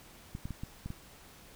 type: clicks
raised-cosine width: 5 ms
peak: -26 dBFS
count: 6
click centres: 0.351 / 0.455 / 0.507 / 0.635 / 0.86 / 0.904 s
effects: pink hiss -55 dBFS RMS until 1.55 s